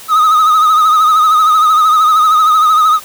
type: tone with vibrato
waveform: triangle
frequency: 1258 Hz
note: D#6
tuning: 19 cents sharp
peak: -4 dBFS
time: 0.08-3 s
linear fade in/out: 50 ms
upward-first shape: triangle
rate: 13 Hz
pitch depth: 71 cents each way
effects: white hiss -33 dBFS RMS until 3.04 s